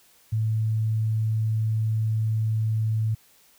sine tone, 110 Hz, A2, in tune, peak -21 dBFS, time 0.32-3.15 s, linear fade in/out 10 ms, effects white hiss -58 dBFS RMS until 3.58 s

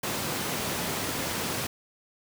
pink high-pass noise, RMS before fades -31 dBFS, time 0.03-1.67 s, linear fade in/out 5 ms, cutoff 120 Hz, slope 12 dB/octave, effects none

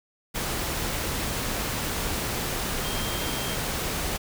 sine tone in noise, 3189 Hz, G7, 29 cents sharp, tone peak -37 dBFS, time 2.83-3.56 s, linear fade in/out 20 ms, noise pink, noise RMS -29 dBFS, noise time 0.34-4.18 s, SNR -11 dB, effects none

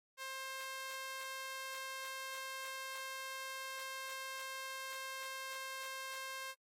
sawtooth tone with high-pass filter, 530 Hz, C5, 22 cents sharp, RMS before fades -45 dBFS, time 0.17-6.55 s, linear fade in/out 50 ms, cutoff 1200 Hz, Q 0.96, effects AAC 48 kbps

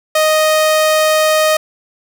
sawtooth tone, 622.3 Hz, D#5, in tune, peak -6 dBFS, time 0.15-1.57 s, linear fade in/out 5 ms, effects none

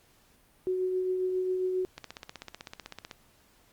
sine tone with tremolo, 370 Hz, F#4, in tune, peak -25 dBFS, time 0.67-1.85 s, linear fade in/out 0 ms, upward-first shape triangle, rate 7.4 Hz, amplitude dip 35%
click train, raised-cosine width 0.2 ms, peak -23 dBFS, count 19, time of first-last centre 1.98-3.112 s, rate 15.9 Hz
effects pink hiss -63 dBFS RMS until 3.72 s + Opus 48 kbps

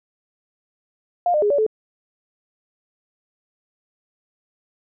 sine tone with pitch steps, 705 / 604 / 414.1 / 572 / 434.7 Hz, F5 / D5 / G#4 / D5 / A4, +16 / +48 / -5 / -46 / -21 cents, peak -15 dBFS, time 1.26-1.665 s, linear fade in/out 2 ms, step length 81 ms, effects none

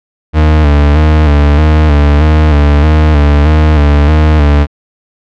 40% pulse tone with vibrato, 74.9 Hz, D2, 35 cents sharp, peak -3 dBFS, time 0.33-4.67 s, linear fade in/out 50 ms, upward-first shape square, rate 1.6 Hz, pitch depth 48 cents each way, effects low-pass 3000 Hz 12 dB/octave

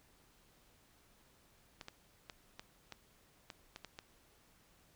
clicks, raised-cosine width 0.2 ms, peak -29 dBFS, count 9, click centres 1.812 / 1.884 / 2.298 / 2.595 / 2.923 / 3.502 / 3.761 / 3.847 / 3.989 s, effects pink hiss -68 dBFS RMS until 4.95 s

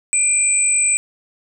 sine tone pair together, 2400 / 8051 Hz, D7 / B8, +37 / +32 cents, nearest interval octave + major sixth, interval 2095 cents, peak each -21 / -14 dBFS, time 0.13-0.97 s, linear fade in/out 0 ms, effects none

